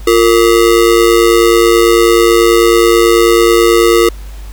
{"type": "ring-modulated tone", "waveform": "square", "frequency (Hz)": 404.8, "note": "G#4", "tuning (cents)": -44, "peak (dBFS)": -3, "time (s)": [0.07, 4.09], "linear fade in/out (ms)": 5, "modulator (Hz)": 54.6, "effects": ["added 50 Hz sine -24 dBFS peak until 4.52 s", "pink hiss -39 dBFS RMS until 4.52 s"]}